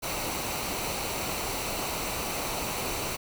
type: noise with comb filter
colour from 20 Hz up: pink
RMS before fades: -32 dBFS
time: 0.02-3.17 s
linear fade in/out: 20 ms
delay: 0.59 ms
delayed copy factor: -0.5
effects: none